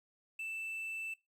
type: tone with quantisation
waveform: triangle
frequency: 2650 Hz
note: E7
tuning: 9 cents sharp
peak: -37 dBFS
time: 0.39-1.14 s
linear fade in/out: 5 ms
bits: 11
effects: noise-tail reverb RT60 0.2 s tail -18 dB re dry